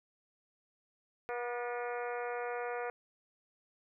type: harmonic tone with a mistuned harmonic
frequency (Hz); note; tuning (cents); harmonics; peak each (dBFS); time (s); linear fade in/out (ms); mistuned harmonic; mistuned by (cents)
241.5; B3; -39; 2 / 3 / 4 / 5 / 6 / 7 / 8 / 9 / 10; -38 / -41 / -47 / -47 / -45 / -50 / -52 / -51 / -53; 1.29-2.9; 0; 7; +52
effects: none